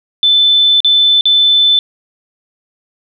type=tone with dropouts; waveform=sine; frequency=3520 Hz; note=A7; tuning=in tune; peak=-6 dBFS; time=0.23-1.79 s; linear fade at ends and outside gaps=1 ms; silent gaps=0.804-0.846 / 1.21-1.255 s; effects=none

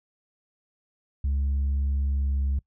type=tone with pitch glide; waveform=sine; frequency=69.3 to 68.54 Hz; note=C#2 to C#2; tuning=0 to -19 cents; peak=-20 dBFS; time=1.24-2.59 s; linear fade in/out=5 ms; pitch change=-19 cents; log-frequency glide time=2.07-2.42 s; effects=noise-tail reverb RT60 0.1 s tail -24 dB re dry + tanh soft clip ceiling -21 dBFS

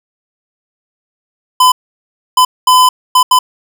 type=tone bursts at uneven times; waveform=square; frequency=1011 Hz; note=B5; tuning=40 cents sharp; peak=-5 dBFS; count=5; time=1.6-1.72 / 2.37-2.45 / 2.67-2.89 / 3.15-3.23 / 3.31-3.39 s; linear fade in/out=5 ms; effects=none

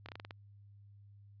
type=slowing click train; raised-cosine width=0.3 ms; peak=-29 dBFS; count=7; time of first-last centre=0.06-0.309 s; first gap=27 ms; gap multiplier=1.17; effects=added 101 Hz sine -55 dBFS peak until 1.4 s + resampled to 11025 Hz

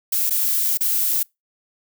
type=noise with dropouts; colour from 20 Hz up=violet; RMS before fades=-20 dBFS; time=0.12-1.23 s; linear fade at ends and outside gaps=5 ms; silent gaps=0.297-0.306 / 0.774-0.807 s; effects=noise-tail reverb RT60 0.2 s tail -26 dB re dry

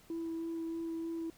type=tone with vibrato; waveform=sine; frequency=329.6 Hz; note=E4; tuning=in tune; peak=-34 dBFS; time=0.1-1.3 s; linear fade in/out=2 ms; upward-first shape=sine; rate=3.2 Hz; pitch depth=10 cents each way; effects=tanh soft clip ceiling -33 dBFS + pink hiss -62 dBFS RMS until 1.37 s

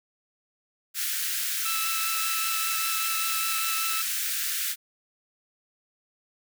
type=high-pass noise; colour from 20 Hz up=white; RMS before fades=-29 dBFS; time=0.94-4.76 s; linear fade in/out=50 ms; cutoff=1400 Hz; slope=48 dB/octave
type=tone with vibrato; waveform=20% pulse; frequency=1318.5 Hz; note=E6; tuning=in tune; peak=-25 dBFS; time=1.65-4.02 s; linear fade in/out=5 ms; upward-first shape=triangle; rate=5.1 Hz; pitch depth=15 cents each way
effects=none

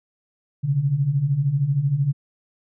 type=beating tone pair; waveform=sine; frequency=130.81 / 143.81 Hz; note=C3 / D3; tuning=0 / -36 cents; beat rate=13 Hz; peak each=-24 / -19 dBFS; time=0.63-2.13 s; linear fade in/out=20 ms; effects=none

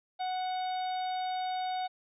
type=harmonic tone; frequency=740 Hz; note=F#5; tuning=in tune; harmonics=1 / 2 / 3 / 4 / 5 / 6; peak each=-31 / -48 / -48 / -53 / -45 / -52 dBFS; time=0.19-1.88 s; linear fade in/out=20 ms; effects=none

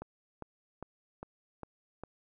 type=click train; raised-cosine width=1 ms; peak=-27 dBFS; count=6; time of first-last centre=0.02-2.036 s; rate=2.48 Hz; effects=none

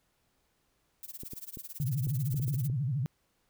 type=noise with tremolo; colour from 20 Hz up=violet; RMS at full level=-41 dBFS; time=1.03-2.68 s; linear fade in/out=0 ms; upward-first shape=sine; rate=18 Hz; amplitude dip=95%
type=clicks; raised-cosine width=3 ms; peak=-31 dBFS; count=9; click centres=1.234 / 1.334 / 1.572 / 2.07 / 2.343 / 2.398 / 2.48 / 2.541 / 2.699 s
type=tone with vibrato; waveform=sine; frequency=133.8 Hz; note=C3; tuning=39 cents sharp; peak=-28 dBFS; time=1.8-3.06 s; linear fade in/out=0 ms; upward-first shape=sine; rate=13 Hz; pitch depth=240 cents each way
effects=pink hiss -74 dBFS RMS until 3.49 s

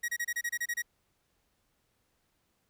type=tone bursts; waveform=45% pulse; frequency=1900 Hz; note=A#6; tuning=33 cents sharp; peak=-30 dBFS; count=10; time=0.03-0.822 s; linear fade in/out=10 ms; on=54 ms; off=28 ms; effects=pink hiss -75 dBFS RMS until 2.69 s

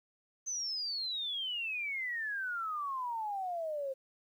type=exponential sweep; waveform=sine; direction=down; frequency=6272 to 523.3 Hz; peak=-34 dBFS; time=0.46-3.94 s; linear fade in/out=20 ms; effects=11-bit

